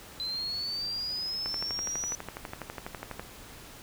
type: linear sweep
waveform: sine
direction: up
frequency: 4035 to 5940 Hz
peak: -31 dBFS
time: 0.2-2.15 s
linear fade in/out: 0 ms
type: click train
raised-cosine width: 0.5 ms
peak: -21 dBFS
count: 22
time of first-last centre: 1.46-3.196 s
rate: 12.1 Hz
effects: pink hiss -48 dBFS RMS until 3.82 s